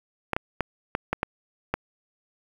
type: clicks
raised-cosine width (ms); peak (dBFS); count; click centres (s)
0.5; -9; 7; 0.333 / 0.365 / 0.607 / 0.951 / 1.13 / 1.231 / 1.74
effects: 7-bit